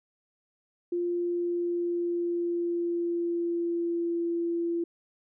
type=tone with pitch glide; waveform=sine; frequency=349.2 to 339.8 Hz; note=F4 to F4; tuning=0 to -47 cents; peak=-26 dBFS; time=0.92-4.84 s; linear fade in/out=5 ms; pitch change=-47 cents; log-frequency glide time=1.04-4.25 s; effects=none